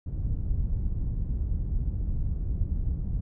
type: low-pass noise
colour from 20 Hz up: pink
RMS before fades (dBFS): -28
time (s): 0.06-3.21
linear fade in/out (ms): 10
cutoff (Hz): 100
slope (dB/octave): 12
effects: none